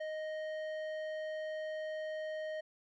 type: tone with low-pass filter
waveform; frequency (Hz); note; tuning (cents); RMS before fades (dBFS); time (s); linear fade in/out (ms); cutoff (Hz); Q
square; 622.3; D#5; 0; -40; 0-2.61; 10; 2400; 0.77
effects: none

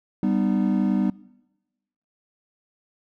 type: chord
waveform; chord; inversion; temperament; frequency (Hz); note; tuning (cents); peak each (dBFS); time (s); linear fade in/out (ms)
triangle; G augmented; none; equal with one note detuned; 196 / 246.9 / 304.9; G3 / B3 / D#4; 0 / 0 / -35; -20 / -22 / -24; 0.23-1.1; 2
effects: noise-tail reverb RT60 1.0 s tail -22 dB re dry

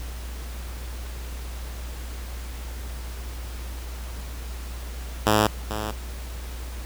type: tone with echo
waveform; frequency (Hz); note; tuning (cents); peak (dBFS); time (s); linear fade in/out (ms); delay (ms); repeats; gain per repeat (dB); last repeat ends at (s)
5% pulse; 106.8; G#2; +49; -6; 5.26-5.47; 5; 440; 1; -11; 5.91
effects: added 60 Hz sine -32 dBFS peak until 6.85 s + pink hiss -42 dBFS RMS until 6.85 s

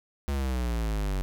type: exponential sweep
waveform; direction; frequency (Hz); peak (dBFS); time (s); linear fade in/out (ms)
square; down; 71.5 to 46.25; -27; 0.28-1.22; 0
effects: none

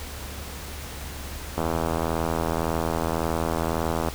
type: click train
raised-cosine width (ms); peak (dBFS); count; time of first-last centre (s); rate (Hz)
1; -11; 206; 1.58-4.086; 81.8
effects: added 71 Hz sine -37 dBFS peak until 4.14 s + pink hiss -38 dBFS RMS until 4.14 s

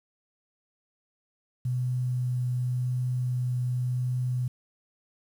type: tone with vibrato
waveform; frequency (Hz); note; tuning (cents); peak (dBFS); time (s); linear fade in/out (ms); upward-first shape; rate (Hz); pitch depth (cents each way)
sine; 125; B2; +21; -25; 1.65-4.48; 5; triangle; 0.89; 10
effects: 9-bit

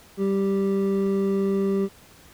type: tone pair together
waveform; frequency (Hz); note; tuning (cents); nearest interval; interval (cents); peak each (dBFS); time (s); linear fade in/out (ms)
triangle; 195.32 / 392; G3 / G4; -6 / 0; octave; 1206; -21; 0.17-1.89; 50
effects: pink hiss -51 dBFS RMS until 2.33 s

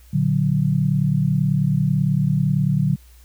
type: chord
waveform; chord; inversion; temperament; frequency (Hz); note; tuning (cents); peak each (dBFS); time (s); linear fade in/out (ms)
sine; Bb augmented; none; equal; 116.54 / 146.83 / 185; Bb2 / D3 / F#3; 0 / 0 / 0; -24 / -18 / -21; 0.13-2.96; 10
effects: added 60 Hz sine -45 dBFS peak until 3.24 s + white hiss -55 dBFS RMS until 3.24 s

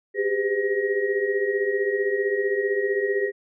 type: tone cluster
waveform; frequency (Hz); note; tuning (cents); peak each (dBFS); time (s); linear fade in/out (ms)
sine; 389.7 / 405.2 / 508 / 1890; G4 / G#4 / B4 / A#6; -10 / -43 / +49 / +23; -28 / -23 / -30 / -29; 0.14-3.32; 50
effects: none

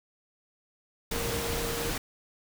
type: tone in noise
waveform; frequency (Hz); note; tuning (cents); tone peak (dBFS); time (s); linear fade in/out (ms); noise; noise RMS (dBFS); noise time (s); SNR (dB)
sine; 466.2; A#4; 0; -35; 1.12-1.9; 5; pink; -32; 1.11-1.98; -6
effects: none

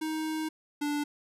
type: tone pair in turn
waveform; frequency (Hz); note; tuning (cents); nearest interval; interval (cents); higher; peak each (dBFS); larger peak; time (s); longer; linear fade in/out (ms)
square; 313.9 / 292.8; D#4 / D4; +15 / -5; minor second; 120; first; -31 / -29; second; 0.01-0.49 / 0.81-1.04; first; 10
effects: resampled to 32000 Hz

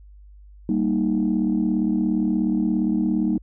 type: chord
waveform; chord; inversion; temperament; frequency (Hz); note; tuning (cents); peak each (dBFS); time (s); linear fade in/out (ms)
sine; Eb major; first; equal; 196 / 233.1 / 311.1; G3 / Bb3 / Eb4; 0 / 0 / 0; -22; 0.69-3.38; 2
effects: tanh soft clip ceiling -12 dBFS + added 50 Hz sine -43 dBFS peak until 3.42 s

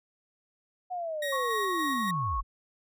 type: linear sweep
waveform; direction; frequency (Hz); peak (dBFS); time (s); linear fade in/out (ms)
sine; down; 740 to 30.87; -31; 0.9-2.43; 20
type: tone with tremolo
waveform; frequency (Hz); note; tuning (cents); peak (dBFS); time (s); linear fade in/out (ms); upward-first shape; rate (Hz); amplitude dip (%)
30% pulse; 1885; A#6; +19; -29; 1.22-2.11; 5; square; 3.5; 25
type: tone with vibrato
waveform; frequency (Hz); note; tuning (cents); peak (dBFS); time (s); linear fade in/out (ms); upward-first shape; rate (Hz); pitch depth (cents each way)
sine; 1101; C#6; -12; -29; 1.32-2.41; 10; sine; 12; 10
effects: none

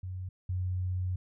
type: tone pair in turn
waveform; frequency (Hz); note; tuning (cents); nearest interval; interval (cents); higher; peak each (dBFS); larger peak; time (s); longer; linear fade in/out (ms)
sine; 92.3 / 91.56; F#2 / F#2; -4 / -18; unison; 14; first; -35 / -29; second; 0.03-0.29 / 0.49-1.16; second; 5
effects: none

